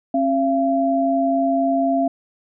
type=tone pair together; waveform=sine; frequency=270.3 / 681 Hz; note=C#4 / F5; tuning=-44 / -44 cents; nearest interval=octave + major third; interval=1600 cents; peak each=-19 / -18 dBFS; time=0.14-2.08 s; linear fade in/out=5 ms; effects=none